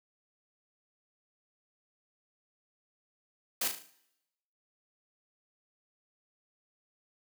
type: noise with echo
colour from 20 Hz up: white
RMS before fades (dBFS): -31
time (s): 3.61-3.68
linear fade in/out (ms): 5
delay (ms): 37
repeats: 6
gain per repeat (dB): -6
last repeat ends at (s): 3.902
effects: noise-tail reverb RT60 0.9 s tail -19 dB re dry + high-pass 200 Hz 12 dB/octave